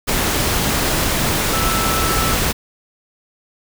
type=tone in noise; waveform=sine; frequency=1318.5 Hz; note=E6; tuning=in tune; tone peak=-22 dBFS; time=1.52-2.35 s; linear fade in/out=20 ms; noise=pink; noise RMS=-18 dBFS; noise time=0.07-2.53 s; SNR=-7 dB; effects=none